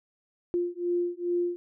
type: beating tone pair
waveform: sine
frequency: 349.2 / 351.6 Hz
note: F4 / F4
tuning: 0 / +12 cents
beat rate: 2.4 Hz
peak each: -29 dBFS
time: 0.54-1.56 s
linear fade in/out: 0 ms
effects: none